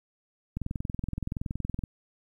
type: click train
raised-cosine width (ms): 5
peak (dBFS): -19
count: 28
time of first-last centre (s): 0.57-1.838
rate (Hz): 21.3
effects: 10-bit